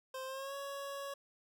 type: tone with pitch glide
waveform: 25% pulse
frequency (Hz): 523.3 to 557.6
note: C5 to C#5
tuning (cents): 0 to +10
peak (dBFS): -37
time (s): 0.14-1.14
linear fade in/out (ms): 5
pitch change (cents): +110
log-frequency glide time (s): 0.26-0.55
effects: none